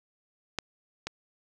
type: clicks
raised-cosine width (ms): 0.2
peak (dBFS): -12 / -16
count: 2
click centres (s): 0.587 / 1.07
effects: none